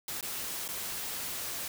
white noise with dropouts, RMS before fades -37 dBFS, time 0.08-1.68 s, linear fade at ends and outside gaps 2 ms, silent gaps 0.21-0.227 / 0.68-0.687 s, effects none

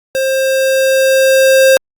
square tone with level ramp, 531 Hz, C5, 25 cents sharp, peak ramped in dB -13 to -5 dBFS, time 0.15-1.77 s, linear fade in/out 0 ms, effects Opus 48 kbps

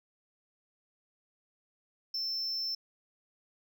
sine tone, 5330 Hz, E8, 18 cents sharp, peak -29 dBFS, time 2.14-2.75 s, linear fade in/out 5 ms, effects tanh soft clip ceiling -31 dBFS

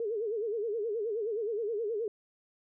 sine tone with vibrato, 436.7 Hz, A4, 13 cents flat, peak -30 dBFS, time 0-2.08 s, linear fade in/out 2 ms, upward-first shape sine, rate 9.5 Hz, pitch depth 140 cents each way, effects none

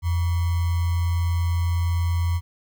sine tone with sample-and-hold, 85.7 Hz, F2, 32 cents flat, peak -19 dBFS, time 0.02-2.41 s, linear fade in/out 50 ms, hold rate 1050 Hz, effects none

